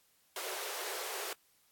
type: high-pass noise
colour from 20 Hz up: pink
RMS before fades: -40 dBFS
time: 0.36-1.33 s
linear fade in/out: 2 ms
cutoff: 360 Hz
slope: 96 dB/octave
effects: white hiss -70 dBFS RMS until 1.71 s + AAC 64 kbps